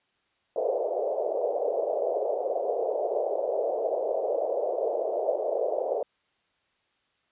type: band-pass noise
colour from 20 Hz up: white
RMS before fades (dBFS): -28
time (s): 0.56-6.03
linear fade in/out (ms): 2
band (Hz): 430 to 660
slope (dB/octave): 48
effects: white hiss -71 dBFS RMS until 7.31 s + resampled to 8000 Hz